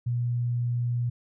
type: tone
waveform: sine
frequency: 120.7 Hz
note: B2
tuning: 39 cents flat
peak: -24 dBFS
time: 0.06-1.1 s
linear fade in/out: 10 ms
effects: none